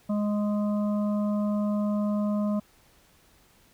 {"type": "harmonic tone", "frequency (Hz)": 207.7, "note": "G#3", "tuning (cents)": 0, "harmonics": [1, 3, 5, 6], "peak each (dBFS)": [-24, -33, -41, -45], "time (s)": [0.09, 2.6], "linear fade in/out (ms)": 10, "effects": ["pink hiss -60 dBFS RMS until 3.73 s"]}